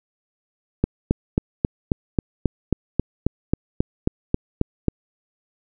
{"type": "click train", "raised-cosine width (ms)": 3, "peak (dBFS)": -4, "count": 16, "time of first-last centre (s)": [0.84, 4.883], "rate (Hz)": 3.71, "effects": []}